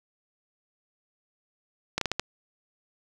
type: slowing click train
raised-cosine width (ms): 0.2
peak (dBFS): -9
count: 5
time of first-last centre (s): 1.98-2.196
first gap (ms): 33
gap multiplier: 1.34
effects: 7-bit